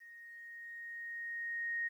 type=tone with level ramp; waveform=sine; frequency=1864.7 Hz; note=A#6; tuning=in tune; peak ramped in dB=-52 to -33 dBFS; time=0-1.89 s; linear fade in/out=20 ms; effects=12-bit